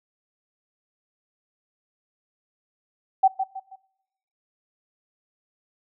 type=tone with echo; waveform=sine; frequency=768 Hz; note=G5; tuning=36 cents flat; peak=-12 dBFS; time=3.23-3.28 s; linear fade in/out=10 ms; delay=160 ms; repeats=3; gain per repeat=-9 dB; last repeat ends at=3.76 s; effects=noise-tail reverb RT60 0.9 s tail -23 dB re dry